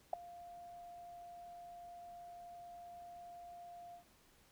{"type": "tone with ADSR envelope", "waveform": "sine", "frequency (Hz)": 698.5, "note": "F5", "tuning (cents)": 0, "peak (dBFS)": -27, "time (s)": [0.13, 4.04], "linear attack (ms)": 4, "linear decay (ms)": 5, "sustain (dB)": -23, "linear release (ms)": 100, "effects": ["pink hiss -68 dBFS RMS until 4.51 s"]}